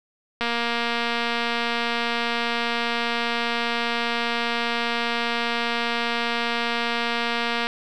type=click train; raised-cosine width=0.3 ms; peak=-9 dBFS; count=1707; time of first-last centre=0.41-7.67 s; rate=235 Hz; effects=none